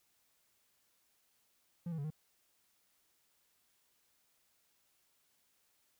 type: tone with pitch steps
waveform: triangle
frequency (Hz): 171.7 / 162 / 141.8 / 155.1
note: F3 / E3 / C#3 / D#3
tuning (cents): -29 / -30 / +40 / -5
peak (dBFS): -35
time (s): 1.86-2.104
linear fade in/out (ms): 5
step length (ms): 61
effects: white hiss -75 dBFS RMS until 5.99 s